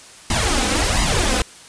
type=noise with flanger; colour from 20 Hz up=pink; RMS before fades=-18 dBFS; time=0.3-1.42 s; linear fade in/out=2 ms; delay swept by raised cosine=1 to 4 ms; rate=1.4 Hz; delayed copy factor=+0.85; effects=white hiss -42 dBFS RMS until 1.68 s + resampled to 22050 Hz